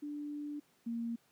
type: tone pair in turn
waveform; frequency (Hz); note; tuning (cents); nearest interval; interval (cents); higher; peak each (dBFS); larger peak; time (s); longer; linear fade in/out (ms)
sine; 293.7 / 232.5; D4 / A#3; 0 / -4; major third; 404; first; -38 / -34; second; 0.02-0.6 / 0.86-1.16; first; 10
effects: pink hiss -70 dBFS RMS until 1.31 s + high-pass 150 Hz 12 dB/octave